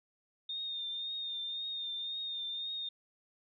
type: tone with vibrato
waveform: sine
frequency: 3652 Hz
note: A#7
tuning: 36 cents flat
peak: -36 dBFS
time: 0.49-2.89 s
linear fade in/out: 5 ms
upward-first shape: triangle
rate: 1.9 Hz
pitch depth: 41 cents each way
effects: none